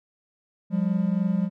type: tone pair together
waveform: triangle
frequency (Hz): 177.61 / 200.8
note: F3 / G3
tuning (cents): +29 / +42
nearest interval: major second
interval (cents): 213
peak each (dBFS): -22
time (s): 0.7-1.5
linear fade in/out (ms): 50
effects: none